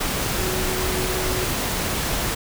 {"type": "tone in noise", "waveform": "sine", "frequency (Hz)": 370, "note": "F#4", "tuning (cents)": 0, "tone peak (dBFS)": -28, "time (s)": [0.38, 1.45], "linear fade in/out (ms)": 10, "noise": "pink", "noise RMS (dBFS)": -24, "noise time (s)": [0, 2.35], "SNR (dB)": -7, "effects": []}